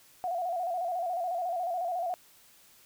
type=tone with vibrato; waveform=sine; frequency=706 Hz; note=F5; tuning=19 cents sharp; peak=-29 dBFS; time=0.24-2.14 s; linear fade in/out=0 ms; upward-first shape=square; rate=14 Hz; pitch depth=68 cents each way; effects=white hiss -59 dBFS RMS until 2.85 s

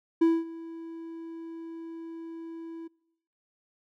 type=tone with ADSR envelope; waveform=triangle; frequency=329.8 Hz; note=E4; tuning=1 cent sharp; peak=-15 dBFS; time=0.21-2.88 s; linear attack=10 ms; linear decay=220 ms; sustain=-21 dB; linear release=12 ms; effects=noise-tail reverb RT60 0.9 s tail -26 dB re dry

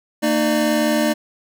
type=tone cluster; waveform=square; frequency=227.9 / 306.4 / 599 Hz; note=A#3 / D#4 / D5; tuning=-39 / -27 / +34 cents; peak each=-21 dBFS; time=0.22-1.14 s; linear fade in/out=20 ms; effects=none

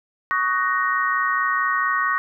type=chord; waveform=sine; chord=D# minor seventh; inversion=third; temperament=just; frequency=1120.1 / 1244.5 / 1493.4 / 1866.8 Hz; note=C#6 / D#6 / F#6 / A#6; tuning=+18 / 0 / +16 / +2 cents; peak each=-22 / -27 / -26 / -23 dBFS; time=0.31-2.18 s; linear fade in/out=0 ms; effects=none

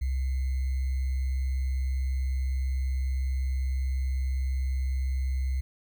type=tone with sample-and-hold; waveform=sine; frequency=65.41 Hz; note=C2; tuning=in tune; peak=-25 dBFS; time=0.01-5.61 s; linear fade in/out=10 ms; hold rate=2100 Hz; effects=none

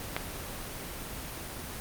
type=click; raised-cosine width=0.3 ms; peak=-11 dBFS; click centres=0.165 s; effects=pink hiss -39 dBFS RMS until 1.8 s + Opus 24 kbps

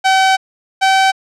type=tone pair in turn; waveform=sawtooth; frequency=764 / 768.4 Hz; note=G5 / G5; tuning=-45 / -35 cents; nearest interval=unison; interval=10 cents; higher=second; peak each=-5 dBFS; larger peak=neither; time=0.04-0.37 / 0.81-1.12 s; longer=first; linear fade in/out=20 ms; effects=low-pass 6000 Hz 12 dB/octave

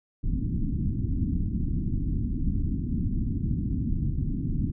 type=low-pass noise; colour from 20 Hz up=pink; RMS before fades=-27 dBFS; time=0.23-4.72 s; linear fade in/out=10 ms; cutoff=290 Hz; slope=48 dB/octave; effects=none

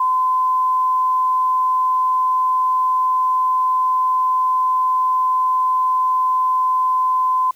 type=tone; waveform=sine; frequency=1023 Hz; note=C6; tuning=39 cents flat; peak=-14 dBFS; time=0-7.51 s; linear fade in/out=5 ms; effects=white hiss -53 dBFS RMS until 7.55 s

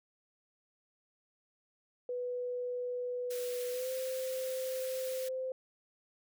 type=tone with pitch glide; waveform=sine; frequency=493.6 to 518.4 Hz; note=B4 to C5; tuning=-1 to -16 cents; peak=-34 dBFS; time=2.09-5.52 s; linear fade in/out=2 ms; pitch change=+85 cents; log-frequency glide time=3.7-3.91 s
type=high-pass noise; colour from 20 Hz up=white; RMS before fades=-46 dBFS; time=3.3-5.29 s; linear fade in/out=10 ms; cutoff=1400 Hz; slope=24 dB/octave
effects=none

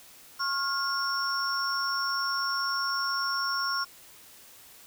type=tone cluster; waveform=sine; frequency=1086 / 1406 / 5470 Hz; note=C#6 / F6 / F8; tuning=-36 / +11 / -37 cents; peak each=-31 dBFS; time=0.39-3.85 s; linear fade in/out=20 ms; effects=white hiss -52 dBFS RMS until 4.86 s

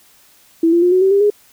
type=tone with pitch steps; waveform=sine; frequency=329.6 / 342.4 / 355.7 / 369.5 / 383.9 / 398.8 / 414.3 Hz; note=E4 / F4 / F4 / F#4 / G4 / G4 / G#4; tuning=0 / -34 / +32 / -2 / -36 / +30 / -4 cents; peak=-9 dBFS; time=0.63-1.302 s; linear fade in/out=5 ms; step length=96 ms; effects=white hiss -50 dBFS RMS until 1.52 s

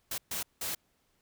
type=noise bursts at uneven times; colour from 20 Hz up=white; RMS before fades=-35 dBFS; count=3; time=0.11-0.18 / 0.31-0.43 / 0.61-0.75 s; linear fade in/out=5 ms; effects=pink hiss -73 dBFS RMS until 1.21 s

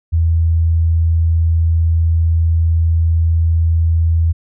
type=tone; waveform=sine; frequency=82.3 Hz; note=E2; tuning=2 cents flat; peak=-10 dBFS; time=0.12-4.33 s; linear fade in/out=20 ms; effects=none

